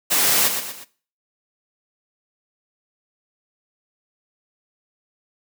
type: noise with echo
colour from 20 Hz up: white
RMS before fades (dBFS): -18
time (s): 0.1-0.49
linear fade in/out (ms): 20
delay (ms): 120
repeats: 3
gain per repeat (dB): -7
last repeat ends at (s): 0.85
effects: noise-tail reverb RT60 0.4 s tail -18 dB re dry + high-pass 150 Hz 12 dB/octave